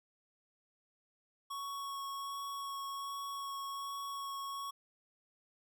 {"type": "tone with vibrato", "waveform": "square", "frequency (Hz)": 1108.7, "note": "C#6", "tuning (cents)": 0, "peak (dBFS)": -40, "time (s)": [1.5, 4.71], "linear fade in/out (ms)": 10, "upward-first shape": "sine", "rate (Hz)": 1.3, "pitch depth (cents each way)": 10, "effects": []}